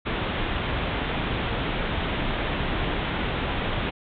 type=low-pass noise; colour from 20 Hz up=pink; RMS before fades=-27 dBFS; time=0.05-3.91 s; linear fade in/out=20 ms; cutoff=3700 Hz; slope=96 dB/octave; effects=none